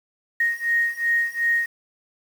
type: beating tone pair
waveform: sine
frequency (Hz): 1864.7 / 1867.4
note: A#6 / A#6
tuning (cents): 0 / +3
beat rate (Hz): 2.7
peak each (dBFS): -23 / -22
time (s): 0.4-1.66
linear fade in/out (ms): 5
effects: 7-bit